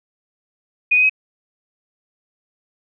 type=tone with pitch steps; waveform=sine; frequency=2472 / 2505 / 2539 Hz; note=D#7 / D#7 / D#7; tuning=-12 / +11 / +34 cents; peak=-11 dBFS; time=0.91-1.096 s; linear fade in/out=10 ms; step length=62 ms; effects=none